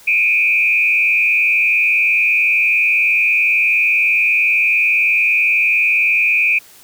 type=tone with frequency modulation; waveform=sine; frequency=2437 Hz; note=D#7; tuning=37 cents flat; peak=-11 dBFS; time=0.07-6.59 s; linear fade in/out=10 ms; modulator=109 Hz; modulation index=1.1; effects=white hiss -44 dBFS RMS until 6.83 s